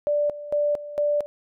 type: tone with tremolo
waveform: sine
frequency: 587.3 Hz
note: D5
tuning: in tune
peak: -19 dBFS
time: 0.07-1.26 s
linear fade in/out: 0 ms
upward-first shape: square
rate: 2.2 Hz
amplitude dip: 80%
effects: none